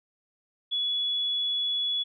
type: tone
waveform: sine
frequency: 3396 Hz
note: G#7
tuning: 38 cents sharp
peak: -25 dBFS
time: 0.71-2.04 s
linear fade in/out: 20 ms
effects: none